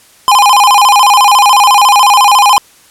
square tone with vibrato, 918 Hz, A#5, 27 cents flat, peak -4 dBFS, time 0.28-2.58 s, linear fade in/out 0 ms, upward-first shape square, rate 14 Hz, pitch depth 200 cents each way, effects white hiss -43 dBFS RMS until 2.9 s + low-pass 12000 Hz 12 dB/octave

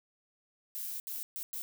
violet noise bursts at uneven times, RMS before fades -39 dBFS, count 4, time 0.75-1 / 1.07-1.23 / 1.36-1.43 / 1.53-1.62 s, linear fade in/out 0 ms, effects none

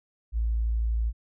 sine tone, 56.2 Hz, A1, 37 cents sharp, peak -23 dBFS, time 0.32-1.13 s, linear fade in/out 50 ms, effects none

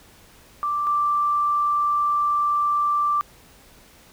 sine tone pair in turn, 1174.7 / 1174.7 Hz, D6 / D6, 0 / 0 cents, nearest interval unison, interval 0 cents, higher neither, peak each -21 / -18 dBFS, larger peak second, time 0.63-0.87 / 0.87-3.21 s, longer second, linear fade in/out 0 ms, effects pink hiss -51 dBFS RMS until 4.12 s

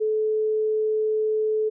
sine tone, 432.6 Hz, A4, 29 cents flat, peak -20 dBFS, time 0-1.7 s, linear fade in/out 20 ms, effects none

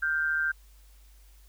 sine tone pair together, 1414.5 / 1568 Hz, F6 / G6, +22 / 0 cents, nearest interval major second, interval 178 cents, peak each -30 / -26 dBFS, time 0.02-0.52 s, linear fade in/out 10 ms, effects added 50 Hz sine -52 dBFS peak until 1.48 s + white hiss -63 dBFS RMS until 1.48 s

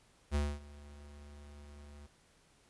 square tone with ADSR envelope, 72.7 Hz, D2, 17 cents flat, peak -29 dBFS, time 0.31-2.07 s, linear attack 42 ms, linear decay 240 ms, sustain -22 dB, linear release 13 ms, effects pink hiss -67 dBFS RMS until 2.69 s + resampled to 24000 Hz

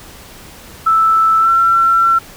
sine tone with pitch glide, 1318.5 to 1351.7 Hz, E6 to E6, 0 to +43 cents, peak -8 dBFS, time 0.86-2.19 s, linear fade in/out 10 ms, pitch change +43 cents, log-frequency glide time 1.4-1.5 s, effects pink hiss -37 dBFS RMS until 2.36 s

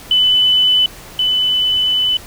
sine tone pair in turn, 3003 / 3003 Hz, F#7 / F#7, +25 / +25 cents, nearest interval unison, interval 0 cents, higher neither, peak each -9 / -12 dBFS, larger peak first, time 0.11-0.86 / 1.19-2.17 s, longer second, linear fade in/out 2 ms, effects pink hiss -36 dBFS RMS until 2.26 s

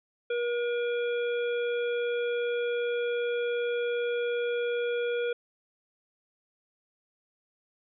harmonic tone, 478.7 Hz, A#4, 46 cents sharp, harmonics 1 / 3 / 5 / 7, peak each -27 / -37 / -41 / -44 dBFS, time 0.3-5.33 s, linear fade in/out 5 ms, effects none

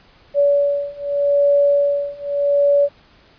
sine beating tone pair, 570 / 570.82 Hz, C#5 / D5, +48 / -49 cents, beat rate 0.82 Hz, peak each -17 / -16 dBFS, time 0.34-2.89 s, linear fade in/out 50 ms, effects pink hiss -51 dBFS RMS until 3.38 s + resampled to 11025 Hz

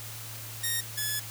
5% pulse tone pair in turn, 1857 / 1711.9 Hz, A#6 / A6, -7 / -48 cents, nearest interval minor second, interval 141 cents, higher first, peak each -17 / -18 dBFS, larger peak first, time 0.63-0.81 / 0.97-1.2 s, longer second, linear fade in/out 10 ms, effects added 111 Hz sine -43 dBFS peak until 1.3 s + white hiss -42 dBFS RMS until 1.3 s

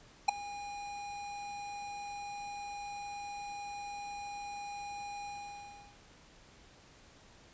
square tone with ADSR envelope, 815 Hz, G#5, 33 cents flat, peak -20 dBFS, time 0.28-5.98 s, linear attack 10 ms, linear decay 6 ms, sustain -21 dB, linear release 720 ms, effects pink hiss -59 dBFS RMS until 7.53 s + resampled to 16000 Hz

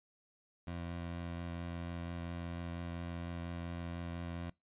20% pulse tone with vibrato, 85.8 Hz, F2, 30 cents flat, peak -35 dBFS, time 0.67-4.5 s, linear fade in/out 5 ms, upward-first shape sine, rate 4.3 Hz, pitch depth 10 cents each way, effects noise-tail reverb RT60 0.2 s tail -23 dB re dry + resampled to 8000 Hz

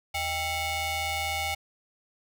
sawtooth ring-modulated tone, 709 Hz, F5, 26 cents sharp, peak -21 dBFS, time 0.14-1.55 s, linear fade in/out 10 ms, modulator 1500 Hz, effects none

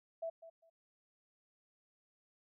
sine tone with echo, 659 Hz, E5, 1 cent flat, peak -37 dBFS, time 0.22-0.3 s, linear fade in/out 10 ms, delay 200 ms, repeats 2, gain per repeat -14 dB, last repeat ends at 0.7 s, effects none

